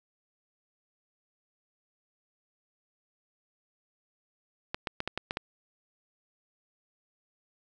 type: clicks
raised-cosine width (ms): 0.3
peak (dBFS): -15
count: 7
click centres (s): 4.745 / 4.872 / 5.004 / 5.076 / 5.176 / 5.309 / 5.371
effects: none